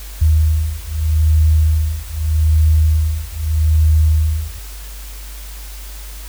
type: beating tone pair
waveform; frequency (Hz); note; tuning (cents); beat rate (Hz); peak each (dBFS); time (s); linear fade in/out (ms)
sine; 77.78 / 78.59; D#2 / D#2; 0 / +18; 0.81; -14; 0.21-4.59; 10
effects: added 50 Hz sine -29 dBFS peak until 6.28 s + white hiss -37 dBFS RMS until 6.28 s